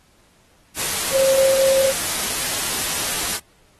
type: tone in noise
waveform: sine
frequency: 536 Hz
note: C5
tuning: 42 cents sharp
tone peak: -14 dBFS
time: 1.11-1.93 s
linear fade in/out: 50 ms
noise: white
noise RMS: -23 dBFS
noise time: 0.75-3.4 s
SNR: +6 dB
effects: pink hiss -57 dBFS RMS until 3.79 s + AAC 32 kbps